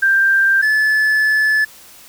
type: tone pair in turn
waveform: sine / triangle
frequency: 1581 / 1730.9 Hz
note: G6 / A6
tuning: +14 / -29 cents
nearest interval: major second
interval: 157 cents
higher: second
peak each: -10 dBFS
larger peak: neither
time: 0.02-0.62 / 0.62-1.65 s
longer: second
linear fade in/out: 10 ms
effects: white hiss -42 dBFS RMS until 2.08 s